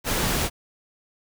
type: noise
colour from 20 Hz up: pink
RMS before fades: -24 dBFS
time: 0.04-0.5 s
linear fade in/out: 50 ms
effects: none